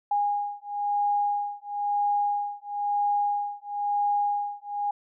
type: beating tone pair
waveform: sine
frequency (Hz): 819 / 820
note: G#5 / G#5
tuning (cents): -24 / -22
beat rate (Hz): 1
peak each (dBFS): -27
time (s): 0.11-4.91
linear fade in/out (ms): 5
effects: none

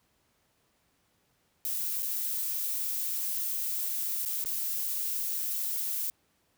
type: noise with dropouts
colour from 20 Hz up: violet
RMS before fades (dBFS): -32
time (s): 1.65-6.1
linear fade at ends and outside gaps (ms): 0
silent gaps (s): 2.023-2.029 / 4.251-4.259 / 4.441-4.459
effects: pink hiss -71 dBFS RMS until 6.57 s + high-pass 60 Hz 12 dB/octave

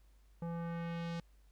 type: tone with low-pass filter sweep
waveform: square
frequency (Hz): 168.7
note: E3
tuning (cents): +40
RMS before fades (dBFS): -40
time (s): 0.42-1.2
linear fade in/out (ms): 2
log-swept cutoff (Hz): 840 to 5200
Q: 1.1
effects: added 50 Hz sine -61 dBFS peak until 1.51 s + pink hiss -75 dBFS RMS until 1.51 s

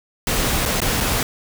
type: noise with dropouts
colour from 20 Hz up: pink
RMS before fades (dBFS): -20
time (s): 0.27-1.23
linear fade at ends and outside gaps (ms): 1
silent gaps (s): 0.654-0.659 / 0.803-0.817 / 1.004-1.008
effects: none

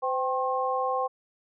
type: tone cluster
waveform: sine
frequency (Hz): 513 / 781 / 1072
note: C5 / G5 / C6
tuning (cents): -34 / -7 / +42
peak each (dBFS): -29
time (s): 0.02-1.08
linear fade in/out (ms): 20
effects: none

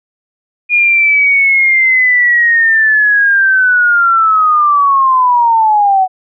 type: linear sweep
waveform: sine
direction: down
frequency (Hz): 2440 to 740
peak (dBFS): -6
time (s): 0.69-6.08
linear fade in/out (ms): 50
effects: none

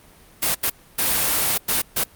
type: noise bursts at uneven times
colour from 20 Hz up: white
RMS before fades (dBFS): -20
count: 5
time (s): 0.42-0.55 / 0.63-0.7 / 0.98-1.58 / 1.68-1.82 / 1.96-2.04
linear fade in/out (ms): 10
effects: pink hiss -50 dBFS RMS until 2.15 s + Opus 32 kbps

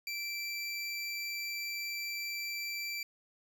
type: tone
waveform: 25% pulse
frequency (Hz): 2339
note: D7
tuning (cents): -8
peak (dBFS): -32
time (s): 0.07-3.03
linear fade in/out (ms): 2
effects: none

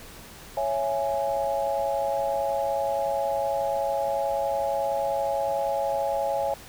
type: chord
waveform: sine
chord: C# minor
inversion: none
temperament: just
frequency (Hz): 554.4 / 665.2 / 831.5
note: C#5 / E5 / G#5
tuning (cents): 0 / +16 / +2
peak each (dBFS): -27 / -29 / -28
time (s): 0.57-6.54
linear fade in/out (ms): 2
effects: pink hiss -45 dBFS RMS until 6.68 s

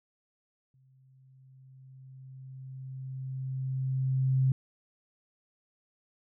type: tone with exponential growth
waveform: sine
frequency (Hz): 131.7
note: C3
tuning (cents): +12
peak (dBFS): -21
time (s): 0.74-4.52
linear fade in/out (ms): 2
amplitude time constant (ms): 820
effects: none

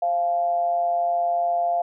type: tone with amplitude modulation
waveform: sine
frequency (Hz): 693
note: F5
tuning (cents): -14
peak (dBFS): -17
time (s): 0.02-1.82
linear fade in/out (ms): 5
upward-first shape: sine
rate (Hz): 163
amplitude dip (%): 50
effects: none

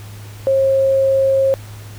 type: tone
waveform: sine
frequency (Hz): 538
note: C5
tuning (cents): +48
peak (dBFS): -11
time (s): 0.47-1.54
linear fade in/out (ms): 0
effects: added 104 Hz sine -32 dBFS peak until 1.98 s + pink hiss -41 dBFS RMS until 1.98 s

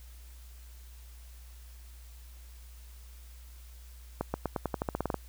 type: accelerating click train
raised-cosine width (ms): 1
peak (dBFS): -16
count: 13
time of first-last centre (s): 4.21-5.143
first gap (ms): 130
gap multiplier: 0.9
effects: added 60 Hz sine -47 dBFS peak until 5.28 s + white hiss -59 dBFS RMS until 5.28 s

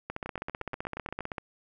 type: two click trains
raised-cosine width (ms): 0.5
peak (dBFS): -19 / -21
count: 21 / 9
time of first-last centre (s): 0.1-1.382 / 0.26-1.207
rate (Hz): 15.6 / 8.45
effects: none

